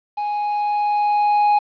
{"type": "tone with level ramp", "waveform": "triangle", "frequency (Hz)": 830.6, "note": "G#5", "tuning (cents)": 0, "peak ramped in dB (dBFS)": [-19, -10], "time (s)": [0.17, 1.59], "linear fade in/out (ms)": 10, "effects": ["resampled to 11025 Hz", "8-bit"]}